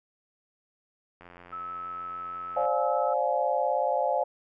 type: click train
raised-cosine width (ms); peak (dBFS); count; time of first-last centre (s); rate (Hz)
0.5; -33; 128; 1.21-2.653; 88
type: tone with vibrato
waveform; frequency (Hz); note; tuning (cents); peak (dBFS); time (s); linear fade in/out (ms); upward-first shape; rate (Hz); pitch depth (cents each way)
sine; 1300; E6; -24; -34; 1.52-3.14; 10; triangle; 6.4; 10
type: chord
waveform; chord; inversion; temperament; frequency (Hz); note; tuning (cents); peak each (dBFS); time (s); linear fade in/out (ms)
sine; D half-diminished seventh; third; just; 528.6 / 587.3 / 704.8 / 845.8; C5 / D5 / F5 / Ab5; +18 / 0 / +16 / +31; -29; 2.56-4.24; 10
effects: none